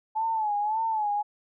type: tone with vibrato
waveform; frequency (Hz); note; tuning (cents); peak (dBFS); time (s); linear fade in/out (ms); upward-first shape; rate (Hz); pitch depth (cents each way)
sine; 861; A5; -38; -24; 0.15-1.23; 20; sine; 1.8; 85
effects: none